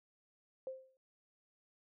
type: tone with exponential decay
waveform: sine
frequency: 524 Hz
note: C5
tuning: 2 cents sharp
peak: -37 dBFS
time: 0.67-0.97 s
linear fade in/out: 1 ms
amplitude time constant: 65 ms
effects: none